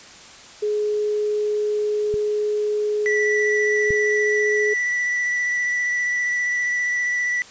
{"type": "tone", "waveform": "sine", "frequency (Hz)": 420.5, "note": "G#4", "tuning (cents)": 22, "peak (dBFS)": -19, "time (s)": [0.62, 4.74], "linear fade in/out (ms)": 10}
{"type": "clicks", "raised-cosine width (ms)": 5, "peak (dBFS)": [-20, -17], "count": 2, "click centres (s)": [2.141, 3.906]}
{"type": "tone with vibrato", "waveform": "triangle", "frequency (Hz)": 1962, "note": "B6", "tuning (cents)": -12, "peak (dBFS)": -18, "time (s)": [3.06, 7.42], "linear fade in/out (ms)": 0, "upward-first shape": "square", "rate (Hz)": 15, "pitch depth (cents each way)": 9}
{"effects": ["white hiss -43 dBFS RMS until 7.5 s", "resampled to 16000 Hz"]}